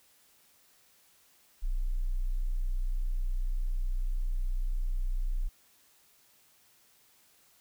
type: tone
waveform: sine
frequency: 30.87 Hz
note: B0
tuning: in tune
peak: -27 dBFS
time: 1.62-5.49 s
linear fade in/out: 20 ms
effects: white hiss -64 dBFS RMS until 7.6 s